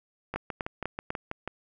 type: two click trains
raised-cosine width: 0.5 ms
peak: -15 / -18 dBFS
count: 4 / 8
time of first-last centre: 0.36-1.104 / 0.34-1.476 s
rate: 4.03 / 6.16 Hz
effects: none

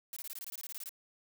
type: noise bursts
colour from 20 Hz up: blue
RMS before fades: -43 dBFS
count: 14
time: 0.13-0.892 s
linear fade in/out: 0 ms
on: 34 ms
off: 22 ms
effects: none

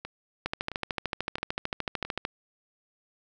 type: two click trains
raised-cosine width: 0.3 ms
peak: -21 / -13 dBFS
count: 4 / 25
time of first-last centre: 0.05-2.05 / 0.46-2.251 s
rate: 1.5 / 13.4 Hz
effects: none

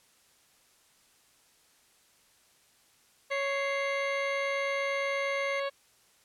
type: harmonic tone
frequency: 554.4 Hz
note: C#5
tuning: in tune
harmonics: 1 / 2 / 3 / 4 / 5 / 6 / 7 / 8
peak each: -31 / -37 / -41 / -43 / -45 / -47 / -48 / -49 dBFS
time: 3.3-5.7 s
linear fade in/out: 20 ms
type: tone with pitch glide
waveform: triangle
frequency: 2093 to 2109 Hz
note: C7 to C7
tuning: 0 to +13 cents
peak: -32 dBFS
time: 3.31-5.6 s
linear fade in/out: 5 ms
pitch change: +13 cents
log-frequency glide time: 3.59-4.4 s
effects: white hiss -64 dBFS RMS until 6.24 s + low-pass 11000 Hz 12 dB/octave

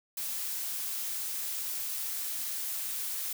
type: noise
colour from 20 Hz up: blue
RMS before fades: -35 dBFS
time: 0.17-3.33 s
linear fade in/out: 5 ms
effects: none

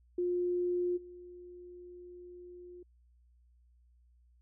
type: tone with level steps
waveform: sine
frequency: 355.2 Hz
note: F4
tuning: 29 cents sharp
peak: -29 / -47 dBFS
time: 0.18-2.83 s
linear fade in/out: 5 ms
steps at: 0.96 s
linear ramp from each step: 20 ms
effects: added 60 Hz sine -62 dBFS peak until 4.41 s

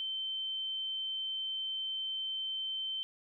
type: tone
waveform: sine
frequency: 3095 Hz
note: G7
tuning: 23 cents flat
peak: -34 dBFS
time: 0-3.03 s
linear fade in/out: 0 ms
effects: none

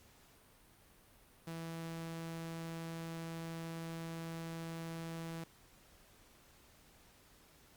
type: tone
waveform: sawtooth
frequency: 164.8 Hz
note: E3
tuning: in tune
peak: -38 dBFS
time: 1.47-5.44 s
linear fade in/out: 5 ms
effects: pink hiss -64 dBFS RMS until 7.76 s + Opus 48 kbps

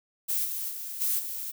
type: noise with level steps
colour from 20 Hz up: violet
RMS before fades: -28 / -33 / -37 / -27 / -35 dBFS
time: 0.28-1.52 s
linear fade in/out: 20 ms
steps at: 0.44 / 0.69 / 1 / 1.18 s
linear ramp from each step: 20 ms
effects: none

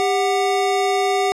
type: tone pair together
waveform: square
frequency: 397 / 740 Hz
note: G4 / F#5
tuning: +22 / 0 cents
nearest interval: major seventh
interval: 1078 cents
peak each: -20 dBFS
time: 0-1.32 s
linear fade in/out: 0 ms
effects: low-pass 8000 Hz 12 dB/octave

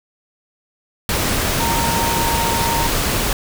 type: tone in noise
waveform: sine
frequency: 924 Hz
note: A#5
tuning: 16 cents flat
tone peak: -20 dBFS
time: 1.6-2.87 s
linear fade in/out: 2 ms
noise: pink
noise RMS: -19 dBFS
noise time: 1.09-3.33 s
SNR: -4 dB
effects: none

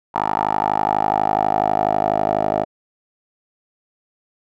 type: tone with band-pass filter sweep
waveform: 10% pulse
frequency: 52.1 Hz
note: G#1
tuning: 6 cents sharp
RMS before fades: -19 dBFS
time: 0.14-2.65 s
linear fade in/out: 20 ms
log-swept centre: 950 to 620 Hz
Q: 5.1
effects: none

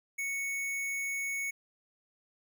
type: tone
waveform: square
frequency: 2217 Hz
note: C#7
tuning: in tune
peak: -33 dBFS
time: 0.18-1.51 s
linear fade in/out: 10 ms
effects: none

